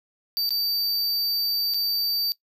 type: tone with dropouts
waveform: square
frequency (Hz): 4633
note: D8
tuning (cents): -24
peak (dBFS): -23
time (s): 0.37-2.32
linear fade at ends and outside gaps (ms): 0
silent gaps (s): 0.492-0.506 / 1.738-1.744
effects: noise-tail reverb RT60 0.1 s tail -19 dB re dry